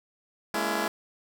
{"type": "chord", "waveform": "10% pulse", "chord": "A# half-diminished seventh", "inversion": "third", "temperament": "just", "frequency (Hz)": [209.8, 233.1, 279.7, 335.6], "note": ["G#3", "A#3", "C#4", "E4"], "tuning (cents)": [18, 0, 16, 31], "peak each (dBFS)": [-23, -27, -28, -22], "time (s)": [0.54, 0.88], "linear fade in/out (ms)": 2, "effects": []}